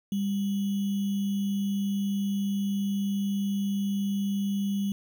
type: tone with sample-and-hold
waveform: sine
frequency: 199.2 Hz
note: G3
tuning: 28 cents sharp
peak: -25 dBFS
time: 0.12-4.92 s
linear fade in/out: 2 ms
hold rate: 3150 Hz
effects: none